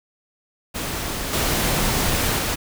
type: noise with level steps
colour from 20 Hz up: pink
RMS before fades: -27 / -21 / -23 dBFS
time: 0.74-2.56 s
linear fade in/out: 20 ms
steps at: 1.33 / 2.38 s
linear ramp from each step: 5 ms
effects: none